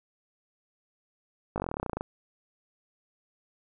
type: slowing click train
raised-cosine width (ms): 1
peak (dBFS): -17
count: 17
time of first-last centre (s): 1.56-2.009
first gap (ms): 19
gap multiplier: 1.05
effects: none